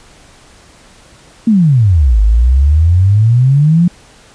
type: exponential two-way sweep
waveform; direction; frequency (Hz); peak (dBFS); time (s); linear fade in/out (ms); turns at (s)
sine; down then up; 236 to 50.5 to 179; -5; 1.47-3.88; 5; 2.2
effects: pink hiss -42 dBFS RMS until 4.34 s + resampled to 22050 Hz